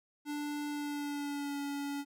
square tone with pitch glide, 293.7 to 283.7 Hz, D4 to C#4, 0 to +40 cents, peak -36 dBFS, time 0.25-2.05 s, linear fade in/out 50 ms, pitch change -60 cents, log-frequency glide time 0.69-1.59 s, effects none

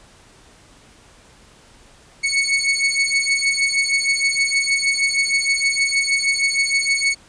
sawtooth beating tone pair, 2212 / 2218.4 Hz, C#7 / C#7, -4 / +1 cents, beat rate 6.4 Hz, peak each -16 / -16 dBFS, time 2.23-7.15 s, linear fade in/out 20 ms, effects pink hiss -49 dBFS RMS until 7.28 s + resampled to 22050 Hz

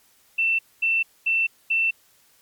sine tone bursts, 2681 Hz, E7, 29 cents sharp, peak -18 dBFS, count 4, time 0.38-1.91 s, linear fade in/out 10 ms, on 210 ms, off 230 ms, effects white hiss -59 dBFS RMS until 2.41 s + MP3 96 kbps

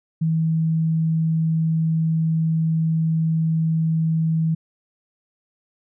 sine tone, 161.2 Hz, E3, 38 cents flat, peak -17 dBFS, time 0.21-4.55 s, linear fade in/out 10 ms, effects none

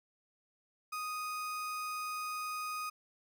35% pulse tone, 1244.5 Hz, D#6, in tune, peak -35 dBFS, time 0.92-2.9 s, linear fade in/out 10 ms, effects none

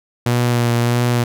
sawtooth tone with vibrato, 120 Hz, B2, 49 cents flat, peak -10 dBFS, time 0.26-1.24 s, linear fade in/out 5 ms, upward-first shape sine, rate 1.6 Hz, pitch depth 21 cents each way, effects none

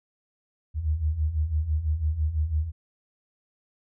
sine beating tone pair, 73.42 / 79.42 Hz, D2 / D#2, 0 / +36 cents, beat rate 6 Hz, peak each -29 / -24 dBFS, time 0.74-2.72 s, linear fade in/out 50 ms, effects none

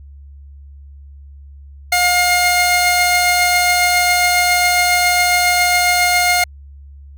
sawtooth tone pair together, 713.1 / 2132 Hz, F5 / C7, +36 / +32 cents, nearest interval octave + perfect fifth, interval 1896 cents, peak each -11 dBFS, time 1.92-6.44 s, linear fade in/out 5 ms, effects added 70 Hz sine -35 dBFS peak until 7.17 s

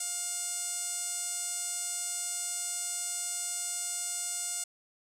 sawtooth tone with band-pass filter, 708 Hz, F5, 23 cents sharp, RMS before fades -35 dBFS, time 0-4.64 s, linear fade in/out 5 ms, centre 8100 Hz, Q 5.1, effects none

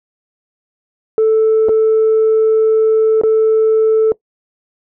sine tone with dropouts, 440 Hz, A4, in tune, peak -6 dBFS, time 1.18-4.12 s, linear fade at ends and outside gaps 1 ms, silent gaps 1.686-1.692 / 3.214-3.235 s, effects noise-tail reverb RT60 0.1 s tail -21 dB re dry + tanh soft clip ceiling -6 dBFS

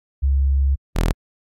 sine / sawtooth tone pair in turn, 68.4 / 41.13 Hz, C#2 / E1, -23 / -3 cents, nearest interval major sixth, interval 880 cents, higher first, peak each -14 / -12 dBFS, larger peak second, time 0.22-0.76 / 0.95-1.13 s, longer first, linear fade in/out 20 ms, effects AAC 48 kbps

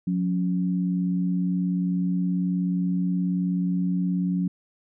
sine tone pair together, 179.78 / 278.6 Hz, F#3 / C#4, -50 / +9 cents, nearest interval minor sixth, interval 759 cents, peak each -22 / -30 dBFS, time 0.07-4.48 s, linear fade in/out 5 ms, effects none

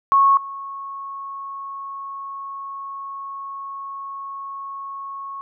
sine tone with level steps, 1100 Hz, C#6, 14 cents flat, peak -11 / -29 dBFS, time 0.12-5.41 s, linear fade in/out 0 ms, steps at 0.37 s, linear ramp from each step 2 ms, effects none

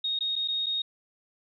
sine tone with dropouts, 3729 Hz, A#7, in tune, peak -26 dBFS, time 0.04-0.82 s, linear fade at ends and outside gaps 5 ms, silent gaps 0.19-0.207 / 0.356-0.361 / 0.477-0.483 / 0.661-0.665 s, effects none

